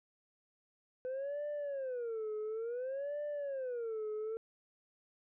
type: tone with vibrato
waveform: sine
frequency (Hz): 502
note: B4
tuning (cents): +28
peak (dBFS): -34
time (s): 1.05-4.37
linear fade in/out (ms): 0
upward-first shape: sine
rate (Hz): 0.57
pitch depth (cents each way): 280
effects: tanh soft clip ceiling -35 dBFS